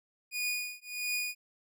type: tone with tremolo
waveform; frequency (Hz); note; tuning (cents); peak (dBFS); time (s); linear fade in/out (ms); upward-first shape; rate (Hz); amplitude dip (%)
sawtooth; 2459; D#7; -21; -26; 0.31-1.35; 50; triangle; 1.5; 100
effects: none